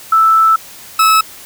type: tone pair in turn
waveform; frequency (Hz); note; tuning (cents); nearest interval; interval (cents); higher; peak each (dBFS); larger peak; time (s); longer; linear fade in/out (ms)
sine / 40% pulse; 1318.5 / 1298.8; E6 / E6; 0 / -26; unison; 26; first; -6; neither; 0.12-0.56 / 0.99-1.21; first; 5
effects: white hiss -35 dBFS RMS until 1.45 s